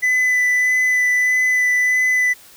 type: tone with vibrato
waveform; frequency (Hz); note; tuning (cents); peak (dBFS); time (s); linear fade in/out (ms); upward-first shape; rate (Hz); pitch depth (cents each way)
triangle; 2000; B6; +21; -12; 0.02-2.34; 20; sine; 1.6; 10
effects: white hiss -45 dBFS RMS until 2.56 s

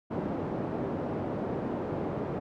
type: band-pass noise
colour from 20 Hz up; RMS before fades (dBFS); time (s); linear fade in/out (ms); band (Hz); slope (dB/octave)
pink; -33; 0.1-2.4; 20; 170 to 630; 12
effects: none

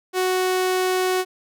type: tone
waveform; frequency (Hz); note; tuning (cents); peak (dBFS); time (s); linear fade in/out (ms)
sawtooth; 370; F#4; 0; -15; 0.13-1.25; 50
effects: none

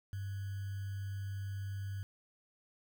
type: tone with sample-and-hold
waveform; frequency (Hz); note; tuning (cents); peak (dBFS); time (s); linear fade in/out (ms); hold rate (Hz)
sine; 98.2; G2; +4; -37; 0.13-2.03; 0; 1575
effects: none

